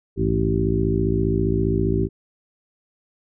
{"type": "harmonic tone with a mistuned harmonic", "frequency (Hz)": 55, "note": "A1", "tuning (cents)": 0, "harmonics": [1, 2, 3, 4, 5, 6, 7], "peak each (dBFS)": [-26, -24, -25, -28, -28, -26, -24], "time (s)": [0.16, 2.09], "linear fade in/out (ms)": 50, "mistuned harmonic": 2, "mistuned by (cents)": -120, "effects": []}